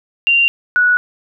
sine tone pair in turn, 2773 / 1468.9 Hz, F7 / F#6, -13 / -13 cents, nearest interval major seventh, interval 1100 cents, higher first, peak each -9 dBFS, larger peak neither, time 0.27-0.48 / 0.76-0.97 s, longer neither, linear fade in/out 0 ms, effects none

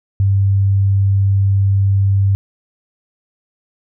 sine tone, 98.3 Hz, G2, 5 cents sharp, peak -10 dBFS, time 0.2-2.35 s, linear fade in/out 0 ms, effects none

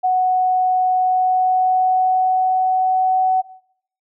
sine tone with pitch glide, 740 to 749.5 Hz, F#5 to F#5, 0 to +22 cents, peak -13 dBFS, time 0.03-3.42 s, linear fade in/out 20 ms, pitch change +22 cents, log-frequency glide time 0.95-3.24 s, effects noise-tail reverb RT60 0.6 s tail -17 dB re dry

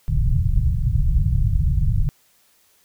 pink low-pass noise, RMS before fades -18 dBFS, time 0.08-2.09 s, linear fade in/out 0 ms, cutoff 150 Hz, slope 48 dB/octave, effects white hiss -59 dBFS RMS until 2.84 s

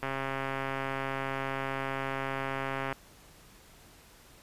click train, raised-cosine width 0.5 ms, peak -18 dBFS, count 392, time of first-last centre 0.03-2.926 s, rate 135 Hz, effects pink hiss -56 dBFS RMS until 4.42 s + resampled to 32000 Hz

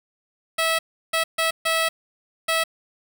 10% pulse tone bursts at uneven times, 651 Hz, E5, 22 cents flat, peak -11 dBFS, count 5, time 0.58-0.79 / 1.13-1.24 / 1.38-1.51 / 1.65-1.89 / 2.48-2.64 s, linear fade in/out 10 ms, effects 7-bit

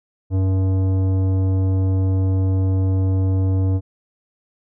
sine tone with tanh clipping, 94.8 Hz, F#2, 43 cents sharp, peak -17 dBFS, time 0.3-3.81 s, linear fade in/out 50 ms, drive 13 dB, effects none

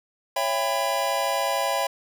square chord, C# half-diminished seventh, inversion none, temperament just, 554.4 / 665.2 / 798.3 / 997.9 Hz, C#5 / E5 / G5 / B5, 0 / +16 / +31 / +18 cents, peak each -29 dBFS, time 0.36-1.87 s, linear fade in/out 5 ms, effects none

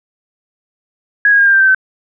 sine tone with pitch steps, 1661.2 / 1639.3 / 1617.6 / 1596.3 / 1575.2 / 1554.4 / 1533.9 Hz, G#6 / G#6 / G#6 / G6 / G6 / G6 / G6, 0 / -23 / -46 / +31 / +8 / -15 / -38 cents, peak -6 dBFS, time 1.25-1.747 s, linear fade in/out 2 ms, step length 71 ms, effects none

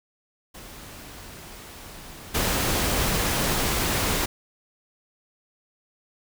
pink noise with level steps, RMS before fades -42 / -24 dBFS, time 0.54-4.26 s, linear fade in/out 10 ms, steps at 2.34 s, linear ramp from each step 10 ms, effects none

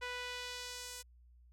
sawtooth tone with band-pass filter sweep, 493.9 Hz, B4, in tune, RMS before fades -44 dBFS, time 0.01-1.03 s, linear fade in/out 20 ms, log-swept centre 2000 to 8500 Hz, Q 0.99, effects added 60 Hz sine -59 dBFS peak until 1.52 s

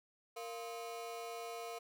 35% pulse ring-modulated tone, 579 Hz, D5, 25 cents flat, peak -38 dBFS, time 0.36-1.79 s, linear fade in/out 10 ms, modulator 115 Hz, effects none

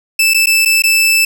sawtooth tone with dropouts, 2637 Hz, E7, in tune, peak -5 dBFS, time 0.19-1.25 s, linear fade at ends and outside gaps 5 ms, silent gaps 0.337-0.344 / 0.46-0.469 / 0.651-0.657 / 0.822-0.837 s, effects none

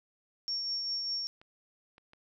sine tone with tremolo, 5500 Hz, F8, 27 cents flat, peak -30 dBFS, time 0.48-1.27 s, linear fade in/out 0 ms, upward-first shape triangle, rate 5 Hz, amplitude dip 35%
clicks, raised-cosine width 0.3 ms, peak -39 dBFS, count 3, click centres 1.415 / 1.981 / 2.134 s
effects none

